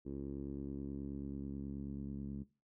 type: tone with low-pass filter sweep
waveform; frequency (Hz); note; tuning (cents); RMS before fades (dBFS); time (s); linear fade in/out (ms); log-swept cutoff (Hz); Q
10% pulse; 69.3; C#2; 0; -43; 0.05-2.44; 20; 340 to 220; 2.3
effects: noise-tail reverb RT60 0.3 s tail -18 dB re dry